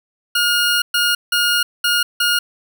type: tone bursts at uneven times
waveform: 20% pulse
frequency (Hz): 1425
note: F6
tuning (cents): +34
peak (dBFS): -9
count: 5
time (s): 0.35-0.82 / 0.94-1.15 / 1.32-1.63 / 1.84-2.03 / 2.2-2.39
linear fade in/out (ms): 5
effects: none